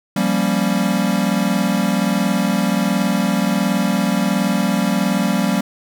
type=chord; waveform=square; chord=G half-diminished seventh; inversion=third; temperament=equal; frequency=174.61 / 196 / 233.1 / 277.2 Hz; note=F3 / G3 / Bb3 / Db4; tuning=0 / 0 / 0 / 0 cents; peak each=-24 / -19 / -22 / -25 dBFS; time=0.16-5.61 s; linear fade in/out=5 ms; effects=none